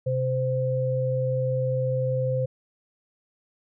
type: tone pair together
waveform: sine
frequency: 129.38 / 517 Hz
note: C3 / C5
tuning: -19 / -21 cents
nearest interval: 2 octaves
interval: 2398 cents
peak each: -25 dBFS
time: 0.06-2.46 s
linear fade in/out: 10 ms
effects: none